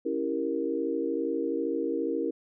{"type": "chord", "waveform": "sine", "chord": "C# diminished seventh", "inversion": "none", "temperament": "equal", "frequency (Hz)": [277.2, 329.6, 392, 466.2], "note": ["C#4", "E4", "G4", "Bb4"], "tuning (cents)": [0, 0, 0, 0], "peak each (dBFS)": [-33, -31, -35, -31], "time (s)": [0.05, 2.31], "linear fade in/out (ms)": 10, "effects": []}